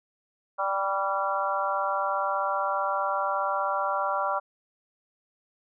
harmonic tone with a mistuned harmonic, 196 Hz, G3, in tune, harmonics 3 / 4 / 5 / 6 / 7, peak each -31 / -31 / -31 / -31 / -31 dBFS, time 0.58-4.4 s, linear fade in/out 20 ms, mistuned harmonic 6, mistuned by -31 cents, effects none

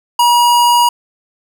square tone, 959 Hz, A#5, 49 cents sharp, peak -8 dBFS, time 0.19-0.89 s, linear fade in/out 5 ms, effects none

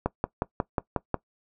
click train, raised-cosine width 1 ms, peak -10 dBFS, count 7, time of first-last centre 0.06-1.143 s, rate 5.54 Hz, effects noise-tail reverb RT60 0.1 s tail -20 dB re dry

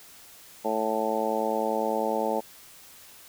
harmonic tone, 110 Hz, A2, in tune, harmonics 2 / 3 / 4 / 5 / 6 / 7 / 8, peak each -34 / -35 / -31 / -30 / -33 / -33 / -31 dBFS, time 0.64-2.41 s, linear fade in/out 20 ms, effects white hiss -50 dBFS RMS until 3.28 s

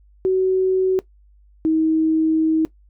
sine tone pair in turn, 375.5 / 317.9 Hz, F#4 / D#4, +26 / +37 cents, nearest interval minor third, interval 289 cents, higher first, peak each -14 dBFS, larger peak neither, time 0.25-0.99 / 1.65-2.65 s, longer second, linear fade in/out 0 ms, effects noise-tail reverb RT60 0.1 s tail -18 dB re dry + added 50 Hz sine -49 dBFS peak until 2.89 s

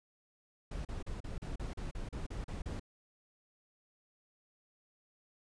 brown noise bursts, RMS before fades -40 dBFS, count 12, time 0.71-2.797 s, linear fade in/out 5 ms, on 140 ms, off 37 ms, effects resampled to 22050 Hz

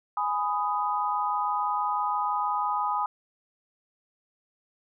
sine chord, G# minor, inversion none, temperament just, 830.6 / 996.7 / 1245.9 Hz, G#5 / B5 / D#6, 0 / +16 / +2 cents, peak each -29 dBFS, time 0.17-3.06 s, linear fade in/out 2 ms, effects none

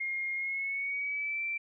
sine tone with pitch glide, 2135 to 2342 Hz, C7 to D7, +34 to -5 cents, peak -31 dBFS, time 0-1.58 s, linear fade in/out 10 ms, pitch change +161 cents, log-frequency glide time 0.34-1.43 s, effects none

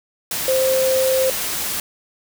sine tone in noise, 523.3 Hz, C5, in tune, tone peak -15 dBFS, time 0.48-1.3 s, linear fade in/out 2 ms, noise white, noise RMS -24 dBFS, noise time 0.31-1.8 s, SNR +6 dB, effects none

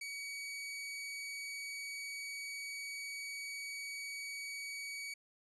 sawtooth tone, 2262 Hz, C#7, 34 cents sharp, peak -38 dBFS, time 0.01-5.14 s, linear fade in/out 5 ms, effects resampled to 24000 Hz

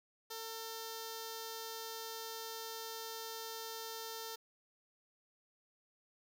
5% pulse tone with notch filter, 450 Hz, A4, 39 cents sharp, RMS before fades -45 dBFS, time 0.3-4.36 s, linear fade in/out 10 ms, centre 2400 Hz, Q 1, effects none

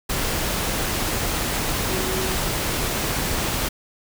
sine tone in noise, 376.1 Hz, F#4, 28 cents sharp, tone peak -28 dBFS, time 1.9-2.35 s, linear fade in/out 10 ms, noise pink, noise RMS -24 dBFS, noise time 0.09-3.69 s, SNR -7 dB, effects none

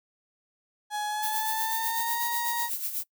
35% pulse tone with pitch glide, 839 to 941.7 Hz, G#5 to A#5, +17 to +17 cents, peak -27 dBFS, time 0.9-2.7 s, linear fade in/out 50 ms, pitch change +200 cents, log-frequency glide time 1.07-2.22 s
violet noise with tremolo, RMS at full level -30 dBFS, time 1.22-3.04 s, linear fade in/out 20 ms, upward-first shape sine, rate 8.1 Hz, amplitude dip 60%
effects noise-tail reverb RT60 0.1 s tail -23 dB re dry

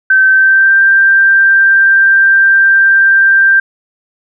sine tone with pitch glide, 1544 to 1577.4 Hz, G6 to G6, -27 to +10 cents, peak -4 dBFS, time 0.1-3.6 s, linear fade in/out 5 ms, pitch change +37 cents, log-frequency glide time 0.3-0.79 s, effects none

